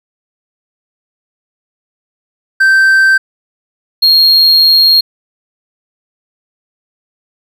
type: tone pair in turn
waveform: triangle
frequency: 1558 / 4254 Hz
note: G6 / C8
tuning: -11 / +28 cents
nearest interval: octave + perfect fourth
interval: 1739 cents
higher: second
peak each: -3 dBFS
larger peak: neither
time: 2.6-3.18 / 4.02-5.01 s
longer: second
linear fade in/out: 10 ms
effects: none